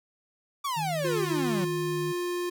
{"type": "exponential sweep", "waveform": "45% pulse", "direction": "down", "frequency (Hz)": [1174.7, 174.61], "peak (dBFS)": -28, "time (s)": [0.64, 1.65], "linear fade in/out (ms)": 10}
{"type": "tone with vibrato", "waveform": "sine", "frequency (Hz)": 155.56, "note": "D#3", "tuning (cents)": 0, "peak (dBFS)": -32, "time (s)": [0.76, 2.13], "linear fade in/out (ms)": 20, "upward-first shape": "triangle", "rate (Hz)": 1.4, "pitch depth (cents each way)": 31}
{"type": "tone", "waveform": "square", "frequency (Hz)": 353.4, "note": "F4", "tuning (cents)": 21, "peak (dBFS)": -29, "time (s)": [1.04, 2.5], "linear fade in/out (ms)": 10}
{"effects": []}